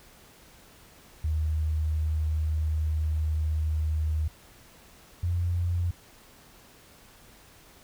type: tone pair in turn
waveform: sine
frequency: 77.78 / 87.28 Hz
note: D#2 / F2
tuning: 0 / -1 cents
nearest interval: major second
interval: 199 cents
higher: second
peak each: -24 dBFS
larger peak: neither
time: 1.24-4.28 / 5.23-5.91 s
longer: first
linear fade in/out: 5 ms
effects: pink hiss -54 dBFS RMS until 7.83 s